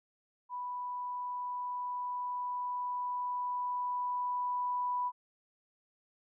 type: tone with level ramp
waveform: sine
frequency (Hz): 987.8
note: B5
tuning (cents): 0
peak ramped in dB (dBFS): -36 to -30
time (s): 0.49-5.12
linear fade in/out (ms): 50
effects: none